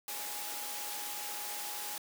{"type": "tone in noise", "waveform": "sine", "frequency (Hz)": 830.6, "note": "G#5", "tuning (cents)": 0, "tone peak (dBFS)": -47, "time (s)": [0.08, 1.98], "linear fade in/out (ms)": 2, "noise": "white", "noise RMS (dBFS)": -40, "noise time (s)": [0.08, 1.98], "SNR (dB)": -10, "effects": ["high-pass 300 Hz 12 dB/octave"]}